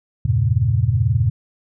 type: chord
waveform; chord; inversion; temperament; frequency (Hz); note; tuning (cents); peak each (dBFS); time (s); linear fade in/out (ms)
sine; E diminished seventh; none; equal; 82.41 / 98 / 116.54 / 138.59; E2 / G2 / Bb2 / Db3; 0 / 0 / 0 / 0; -23 / -20 / -17 / -22; 0.25-1.3; 5
effects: none